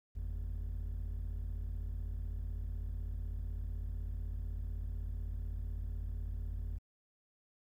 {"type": "tone pair together", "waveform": "triangle", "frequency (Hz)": [45.96, 81.9], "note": ["F#1", "E2"], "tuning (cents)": [-11, -11], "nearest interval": "minor seventh", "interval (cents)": 1000, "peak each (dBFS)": [-35, -38], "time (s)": [0.15, 6.79], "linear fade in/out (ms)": 20, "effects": ["tanh soft clip ceiling -31 dBFS", "12-bit"]}